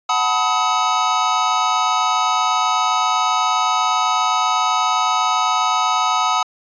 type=chord; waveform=square; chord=B dominant seventh; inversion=second; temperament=equal with one note detuned; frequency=740 / 880 / 987.8 / 1270.7 Hz; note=F#5 / A5 / B5 / D#6; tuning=0 / 0 / 0 / +36 cents; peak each=-23 / -24 / -23 / -19 dBFS; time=0.09-6.43 s; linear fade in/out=5 ms; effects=resampled to 16000 Hz